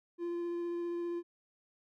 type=tone with vibrato; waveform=triangle; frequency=344.9 Hz; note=F4; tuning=22 cents flat; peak=-32 dBFS; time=0.18-1.23 s; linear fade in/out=50 ms; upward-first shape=triangle; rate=15 Hz; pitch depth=11 cents each way; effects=none